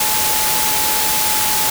sine tone in noise, 860 Hz, A5, 40 cents flat, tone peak -23 dBFS, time 0-1.7 s, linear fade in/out 5 ms, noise white, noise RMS -17 dBFS, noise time 0-1.7 s, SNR -9 dB, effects none

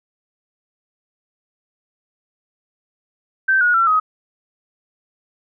sine tone with pitch steps, 1553 / 1449 / 1352 / 1261.4 Hz, G6 / F#6 / E6 / D#6, -17 / -37 / +43 / +23 cents, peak -12 dBFS, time 3.48-4 s, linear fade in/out 10 ms, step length 130 ms, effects none

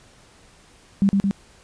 sine tone with echo, 197.6 Hz, G3, 14 cents sharp, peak -13 dBFS, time 1.02-1.09 s, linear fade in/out 0 ms, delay 110 ms, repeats 2, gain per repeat -2 dB, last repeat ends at 1.31 s, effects pink hiss -52 dBFS RMS until 1.63 s + resampled to 22050 Hz

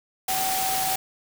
sine tone in noise, 761 Hz, F#5, 48 cents sharp, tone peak -26 dBFS, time 0.28-0.96 s, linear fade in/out 5 ms, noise white, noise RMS -27 dBFS, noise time 0.28-0.96 s, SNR -2 dB, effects none

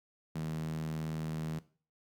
sawtooth tone with high-pass filter, 78.9 Hz, D#2, 25 cents sharp, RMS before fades -37 dBFS, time 0.35-1.59 s, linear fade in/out 5 ms, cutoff 170 Hz, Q 4.5, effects noise-tail reverb RT60 0.4 s tail -17 dB re dry

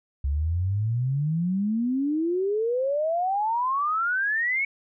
sine exponential sweep, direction up, 67.2 to 2240 Hz, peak -22 dBFS, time 0.24-4.65 s, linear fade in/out 5 ms, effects none

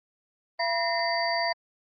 sine tone cluster, 679 / 969 / 1833 / 2050 / 4640 Hz, F5 / B5 / A#6 / C7 / D8, -49 / -33 / -30 / -36 / -22 cents, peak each -28 / -31 / -32 / -34 / -31 dBFS, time 0.59-1.53 s, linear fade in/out 10 ms, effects Opus 24 kbps

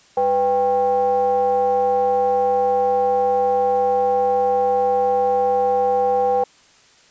triangle ring-modulated tone, 146.83 Hz, D3, in tune, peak -10 dBFS, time 0.17-6.44 s, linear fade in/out 5 ms, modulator 645 Hz, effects white hiss -52 dBFS RMS until 7.1 s + resampled to 16000 Hz

